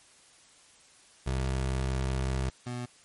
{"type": "tone pair in turn", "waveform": "25% pulse", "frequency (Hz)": [65.41, 122.62], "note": ["C2", "B2"], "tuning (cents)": [0, -12], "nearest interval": "major seventh", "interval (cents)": 1088, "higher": "second", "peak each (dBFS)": [-24, -30], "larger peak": "first", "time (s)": [[1.26, 2.5], [2.66, 2.86]], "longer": "first", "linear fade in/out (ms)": 10, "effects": ["white hiss -58 dBFS RMS until 3.04 s", "MP3 48 kbps"]}